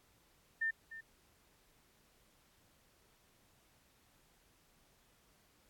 sine tone with echo, 1800 Hz, A6, 39 cents sharp, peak -32 dBFS, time 0.61-0.71 s, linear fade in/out 10 ms, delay 300 ms, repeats 1, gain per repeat -14 dB, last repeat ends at 1.01 s, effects pink hiss -70 dBFS RMS until 5.69 s + AAC 64 kbps

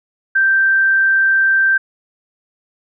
sine tone, 1567 Hz, G6, 1 cent flat, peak -10 dBFS, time 0.35-1.78 s, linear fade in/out 10 ms, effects none

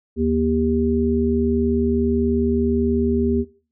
harmonic tone, 79.2 Hz, D#2, 31 cents sharp, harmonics 1 / 3 / 5, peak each -24 / -19 / -22 dBFS, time 0.16-3.45 s, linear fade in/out 50 ms, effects noise-tail reverb RT60 0.4 s tail -17 dB re dry

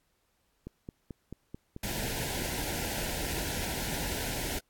click train, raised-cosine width 3 ms, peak -27 dBFS, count 10, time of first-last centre 0.67-2.639 s, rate 4.57 Hz
pink band-stop noise, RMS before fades -34 dBFS, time 1.83-4.59 s, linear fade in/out 5 ms, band 990 to 1400 Hz, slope 96 dB/octave
effects pink hiss -74 dBFS RMS until 4.69 s + AAC 64 kbps

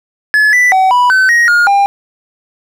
triangle tone with pitch steps, 1711 / 1980 / 757 / 984 / 1525 / 1882 / 1425 / 800 Hz, A6 / B6 / F#5 / B5 / G6 / A#6 / F6 / G5, -49 / +4 / +39 / -7 / -48 / +16 / +34 / +35 cents, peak -4 dBFS, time 0.34-1.86 s, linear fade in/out 0 ms, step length 190 ms, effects none

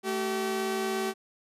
sawtooth tone pair together, 220.1 / 383.2 Hz, A3 / G4, +1 / -39 cents, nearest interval minor seventh, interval 960 cents, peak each -30 / -25 dBFS, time 0.03-1.14 s, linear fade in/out 50 ms, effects resampled to 32000 Hz

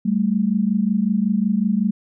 sine tone pair together, 194.59 / 220 Hz, G3 / A3, -12 / 0 cents, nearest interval major second, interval 212 cents, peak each -19 dBFS, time 0.05-1.91 s, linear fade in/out 10 ms, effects none

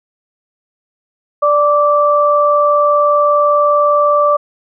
sine tone pair together, 587.3 / 1167.5 Hz, D5 / D6, 0 / -11 cents, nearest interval octave, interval 1189 cents, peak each -11 dBFS, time 1.42-4.37 s, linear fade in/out 10 ms, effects none

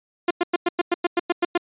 sawtooth tone bursts, 349.2 Hz, F4, in tune, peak -13 dBFS, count 11, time 0.28-1.577 s, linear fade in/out 5 ms, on 27 ms, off 100 ms, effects resampled to 8000 Hz

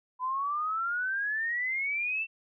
sine exponential sweep, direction up, 999 to 2705 Hz, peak -28 dBFS, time 0.19-2.27 s, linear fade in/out 50 ms, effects none

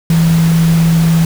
sine tone in noise, 164.81 Hz, E3, in tune, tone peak -7 dBFS, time 0.1-1.25 s, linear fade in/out 2 ms, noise pink, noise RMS -23 dBFS, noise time 0.1-1.25 s, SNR +13 dB, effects none

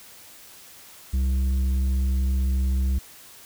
sine tone with tanh clipping, 65.41 Hz, C2, in tune, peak -21 dBFS, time 1.13-2.99 s, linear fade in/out 10 ms, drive 7 dB, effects white hiss -47 dBFS RMS until 3.45 s

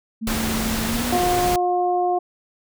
sine tone with pitch glide, 222.7 to 242.9 Hz, A3 to B3, +21 to -29 cents, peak -24 dBFS, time 0.21-1.18 s, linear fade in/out 20 ms, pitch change +150 cents, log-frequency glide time 0.84-1.07 s
pink noise, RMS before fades -25 dBFS, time 0.27-1.56 s, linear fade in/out 2 ms
harmonic tone, 357.5 Hz, F4, 41 cents sharp, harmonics 1 / 2 / 3, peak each -22 / -19 / -34 dBFS, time 1.12-2.19 s, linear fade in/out 10 ms
effects none

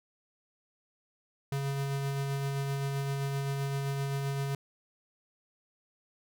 square tone with tremolo, 138.59 Hz, C#3, in tune, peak -30 dBFS, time 1.52-4.55 s, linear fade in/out 2 ms, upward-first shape sine, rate 7.7 Hz, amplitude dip 25%, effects none

